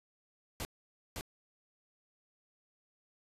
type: noise with echo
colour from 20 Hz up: pink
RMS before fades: -39 dBFS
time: 0.6-0.65 s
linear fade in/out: 0 ms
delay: 560 ms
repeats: 1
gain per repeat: -2 dB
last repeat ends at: 1.21 s
effects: resampled to 32000 Hz